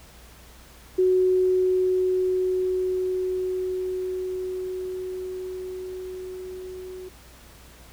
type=tone with level ramp; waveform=sine; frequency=370 Hz; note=F#4; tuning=in tune; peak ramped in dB=-16 to -35 dBFS; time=0.98-7.09 s; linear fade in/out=10 ms; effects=added 60 Hz sine -50 dBFS peak until 7.92 s + pink hiss -50 dBFS RMS until 7.92 s